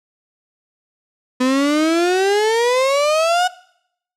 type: exponential sweep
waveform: 35% pulse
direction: up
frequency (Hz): 250.7 to 740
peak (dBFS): -12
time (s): 1.4-3.48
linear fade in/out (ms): 10
effects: noise-tail reverb RT60 0.7 s tail -20 dB re dry + low-pass 8000 Hz 12 dB/octave